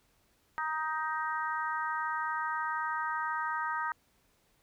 harmonic tone, 312.8 Hz, D#4, 9 cents sharp, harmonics 3 / 4 / 5 / 6, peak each -35 / -35 / -37 / -41 dBFS, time 0.58-3.92 s, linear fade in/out 0 ms, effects pink hiss -70 dBFS RMS until 4.62 s

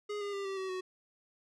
square tone with pitch steps, 415.3 / 406 / 397 / 388.2 / 379.5 / 371.1 Hz, G#4 / G#4 / G4 / G4 / F#4 / F#4, 0 / -39 / +22 / -17 / +44 / +5 cents, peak -36 dBFS, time 0.09-0.81 s, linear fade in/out 10 ms, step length 120 ms, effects low-pass 6000 Hz 12 dB/octave

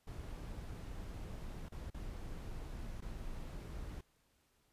brown noise with dropouts, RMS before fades -45 dBFS, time 0.07-4.01 s, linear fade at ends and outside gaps 5 ms, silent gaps 1.687-1.72 / 1.902-1.943 / 3.007-3.021 s, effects pink hiss -75 dBFS RMS until 4.72 s + resampled to 32000 Hz

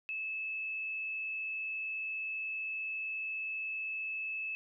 sine tone with frequency modulation, 2605 Hz, E7, 21 cents flat, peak -35 dBFS, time 0.09-4.55 s, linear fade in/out 0 ms, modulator 54.2 Hz, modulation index 0.49, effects none

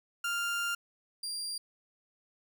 30% pulse tone pair in turn, 1396.9 / 4767 Hz, F6 / D8, 0 / +25 cents, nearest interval octave + major sixth, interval 2125 cents, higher second, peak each -28 / -32 dBFS, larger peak first, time 0.24-0.75 / 1.23-1.58 s, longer first, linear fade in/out 5 ms, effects none

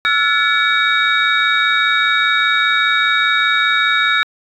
sine tone cluster, 1336 / 1441 / 1721 / 2270 / 3755 Hz, E6 / F#6 / A6 / C#7 / A#7, +23 / -46 / -39 / +41 / +12 cents, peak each -18 dBFS, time 0.05-4.23 s, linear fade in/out 0 ms, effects tanh soft clip ceiling -2 dBFS

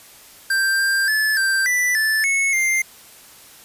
square tone with pitch steps, 1576 / 1586 / 1733 / 1571 / 1979 / 1752 / 2196 / 2101 Hz, G6 / G6 / A6 / G6 / B6 / A6 / C#7 / C7, +9 / +20 / -27 / +3 / +3 / -8 / -17 / +7 cents, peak -17 dBFS, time 0.5-2.82 s, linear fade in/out 5 ms, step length 290 ms, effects white hiss -45 dBFS RMS until 3.64 s + resampled to 32000 Hz

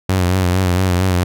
sawtooth tone with vibrato, 91.6 Hz, F#2, 17 cents flat, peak -9 dBFS, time 0.09-1.24 s, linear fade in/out 5 ms, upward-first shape sine, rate 4.4 Hz, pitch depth 62 cents each way, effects none

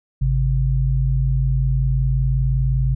sine tone pair together, 52.65 / 132.4 Hz, G#1 / C3, +24 / +21 cents, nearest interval octave + major third, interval 1597 cents, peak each -18 dBFS, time 0.21-2.95 s, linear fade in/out 10 ms, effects none

